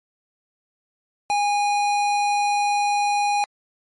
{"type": "tone with hard clipping", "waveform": "sine", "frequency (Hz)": 820, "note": "G#5", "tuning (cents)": -22, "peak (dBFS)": -20, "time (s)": [1.3, 3.44], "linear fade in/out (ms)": 0, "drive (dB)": 17, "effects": ["MP3 48 kbps"]}